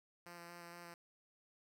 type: tone with vibrato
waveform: 5% pulse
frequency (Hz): 172.4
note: F3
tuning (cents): -22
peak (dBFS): -40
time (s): 0.26-0.94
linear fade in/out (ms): 2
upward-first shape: square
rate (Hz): 4.3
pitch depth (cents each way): 11
effects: none